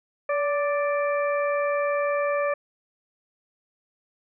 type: harmonic tone with a mistuned harmonic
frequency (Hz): 587.3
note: D5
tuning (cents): 0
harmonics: 1 / 2 / 3 / 4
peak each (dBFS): -23 / -29 / -33 / -35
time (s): 0.29-2.54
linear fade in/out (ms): 5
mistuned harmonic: 1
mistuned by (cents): -38
effects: none